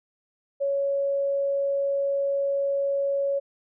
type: tone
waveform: sine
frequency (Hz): 557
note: C#5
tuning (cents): +8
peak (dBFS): -22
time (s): 0.6-3.4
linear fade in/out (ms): 20
effects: none